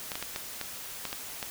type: clicks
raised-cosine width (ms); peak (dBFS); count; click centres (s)
0.2; -16; 8; 0.118 / 0.155 / 0.226 / 0.361 / 0.613 / 1.053 / 1.129 / 1.428
effects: white hiss -41 dBFS RMS until 1.5 s